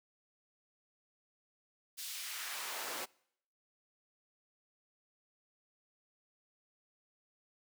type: noise with high-pass filter sweep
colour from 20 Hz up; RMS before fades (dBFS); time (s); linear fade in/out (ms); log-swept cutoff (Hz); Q
pink; -42; 1.97-3.06; 20; 4200 to 400; 0.88
effects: noise-tail reverb RT60 0.7 s tail -25 dB re dry